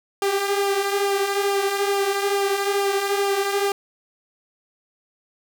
sawtooth tone with flanger, 398.3 Hz, G4, 28 cents sharp, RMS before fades -22 dBFS, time 0.22-3.72 s, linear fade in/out 2 ms, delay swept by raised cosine 0.49 to 5.39 ms, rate 2.3 Hz, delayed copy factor -0.5, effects none

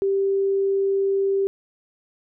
sine tone, 392 Hz, G4, in tune, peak -18 dBFS, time 0.02-1.47 s, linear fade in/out 0 ms, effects none

